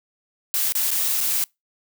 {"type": "noise with dropouts", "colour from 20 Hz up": "blue", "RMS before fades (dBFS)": -22, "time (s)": [0.54, 1.44], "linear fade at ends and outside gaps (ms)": 0, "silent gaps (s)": [[0.722, 0.752], [0.906, 0.914], [1.205, 1.211]], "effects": ["noise-tail reverb RT60 0.2 s tail -26 dB re dry"]}